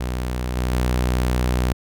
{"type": "tone with level steps", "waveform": "sawtooth", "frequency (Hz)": 62, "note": "B1", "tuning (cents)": 7, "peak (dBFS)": [-19, -16, -14], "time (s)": [0, 1.73], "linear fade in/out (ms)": 10, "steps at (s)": [0.56, 0.73], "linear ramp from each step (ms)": 2, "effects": []}